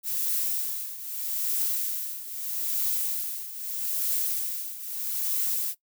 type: noise with tremolo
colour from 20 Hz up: violet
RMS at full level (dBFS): -26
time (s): 0.03-5.75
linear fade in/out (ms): 50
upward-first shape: triangle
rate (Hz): 0.79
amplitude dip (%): 80
effects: noise-tail reverb RT60 0.1 s tail -17 dB re dry